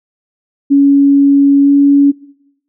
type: tone with pitch glide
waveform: sine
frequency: 280 to 282.1 Hz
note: C#4 to C#4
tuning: +18 to +30 cents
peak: -4 dBFS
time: 0.7-2.12 s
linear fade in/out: 20 ms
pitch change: +12 cents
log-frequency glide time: 1.63-1.7 s
effects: noise-tail reverb RT60 0.8 s tail -21 dB re dry